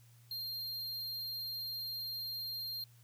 square tone, 4195 Hz, C8, 4 cents sharp, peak -39 dBFS, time 0.31-2.84 s, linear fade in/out 2 ms, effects added 118 Hz sine -59 dBFS peak until 3.03 s + white hiss -68 dBFS RMS until 3.03 s

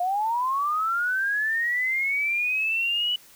sine linear sweep, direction up, 697 to 2972 Hz, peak -22 dBFS, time 0-3.16 s, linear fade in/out 5 ms, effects white hiss -52 dBFS RMS until 3.35 s

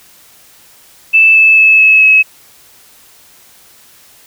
sine tone with pitch steps, 2637 / 2620 / 2604 / 2587 / 2571 Hz, E7 / E7 / E7 / E7 / E7, 0 / -11 / -22 / -33 / -44 cents, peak -3 dBFS, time 1.13-2.23 s, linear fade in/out 20 ms, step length 220 ms, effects white hiss -43 dBFS RMS until 4.26 s

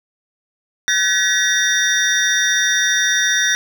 triangle tone cluster, 1524 / 1712 / 1915 / 3640 / 5760 Hz, G6 / A6 / A#6 / A#7 / F#8, -49 / -48 / +46 / -42 / -47 cents, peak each -19 dBFS, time 0.88-3.55 s, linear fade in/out 0 ms, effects none

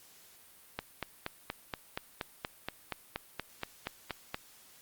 click train, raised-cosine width 0.3 ms, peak -18 dBFS, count 16, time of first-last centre 0.79-4.345 s, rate 4.22 Hz, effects white hiss -58 dBFS RMS until 4.81 s + Opus 48 kbps

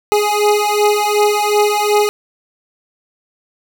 25% pulse beating tone pair, 415.3 / 418 Hz, G#4 / G#4, 0 / +11 cents, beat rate 2.7 Hz, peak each -11 dBFS, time 0.12-2.09 s, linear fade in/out 0 ms, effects none

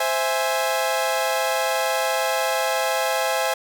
sawtooth chord, C augmented, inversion none, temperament equal, 523.3 / 659.3 / 830.6 Hz, C5 / E5 / G#5, 0 / 0 / 0 cents, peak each -21 dBFS, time 0-3.54 s, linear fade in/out 5 ms, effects none

